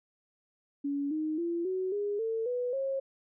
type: tone with pitch steps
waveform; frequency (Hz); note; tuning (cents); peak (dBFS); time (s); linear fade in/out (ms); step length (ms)
sine; 283.1 / 310.5 / 340.6 / 373.6 / 409.7 / 449.4 / 492.9 / 540.6; C#4 / D#4 / F4 / F#4 / G#4 / A4 / B4 / C#5; +37 / -3 / -43 / +17 / -24 / +37 / -3 / -44; -29; 0.84-3; 10; 270
effects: none